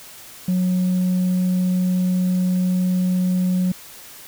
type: tone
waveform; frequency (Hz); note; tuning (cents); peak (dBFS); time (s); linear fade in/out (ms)
sine; 182.7; F#3; -22; -14; 0.48-3.72; 5
effects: tanh soft clip ceiling -15 dBFS + white hiss -41 dBFS RMS until 4.27 s